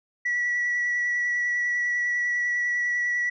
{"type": "tone with vibrato", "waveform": "sine", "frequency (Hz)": 1944, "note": "B6", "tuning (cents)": -28, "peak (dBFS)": -21, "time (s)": [0.25, 3.3], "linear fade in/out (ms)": 10, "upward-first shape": "sine", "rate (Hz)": 10, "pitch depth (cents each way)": 11, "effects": ["tanh soft clip ceiling -20 dBFS"]}